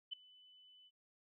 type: tone with ADSR envelope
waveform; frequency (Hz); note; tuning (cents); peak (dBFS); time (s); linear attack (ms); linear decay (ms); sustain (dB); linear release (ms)
sine; 3003; F#7; +25; -37; 0.11-0.91; 22; 4; -24; 42
effects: none